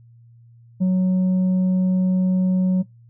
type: tone with tanh clipping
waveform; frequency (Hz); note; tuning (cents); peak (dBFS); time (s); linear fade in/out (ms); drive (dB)
sine; 185; F#3; 0; -16; 0.8-2.83; 20; 3
effects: noise-tail reverb RT60 0.2 s tail -24 dB re dry + added 117 Hz sine -46 dBFS peak until 3.09 s